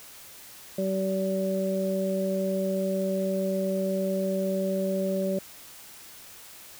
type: harmonic tone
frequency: 191.1 Hz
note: G3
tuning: 44 cents flat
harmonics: 1 / 2 / 3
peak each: -28 / -32 / -28 dBFS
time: 0.78-5.39 s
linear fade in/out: 5 ms
effects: white hiss -47 dBFS RMS until 6.79 s